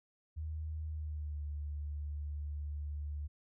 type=tone with pitch glide; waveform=sine; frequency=78 to 73.62 Hz; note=D#2 to D2; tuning=+5 to +5 cents; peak=-37 dBFS; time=0.36-3.28 s; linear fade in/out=20 ms; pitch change=-100 cents; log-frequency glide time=0.86-1.42 s; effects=none